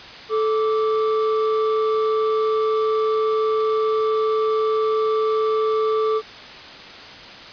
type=tone pair together; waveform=triangle; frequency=437 / 1166.7 Hz; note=A4 / D6; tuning=-12 / -12 cents; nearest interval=octave + perfect fourth; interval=1700 cents; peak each=-16 / -23 dBFS; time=0.29-6.22 s; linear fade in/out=50 ms; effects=white hiss -38 dBFS RMS until 7.52 s + resampled to 11025 Hz